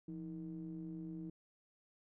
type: ring-modulated tone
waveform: triangle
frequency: 73.42 Hz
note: D2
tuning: in tune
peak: -38 dBFS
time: 0.08-1.3 s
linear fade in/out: 5 ms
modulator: 245 Hz
effects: none